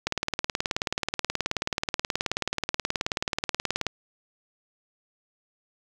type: click train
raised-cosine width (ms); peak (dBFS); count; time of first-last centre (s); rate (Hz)
0.2; -8; 72; 0.07-3.867; 18.7
effects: 7-bit